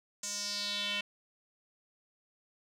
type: tone with band-pass filter sweep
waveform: square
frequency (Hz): 204.4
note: G#3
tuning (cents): -27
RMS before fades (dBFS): -36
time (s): 0.23-1.01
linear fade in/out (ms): 5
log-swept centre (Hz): 6900 to 2800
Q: 3.8
effects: none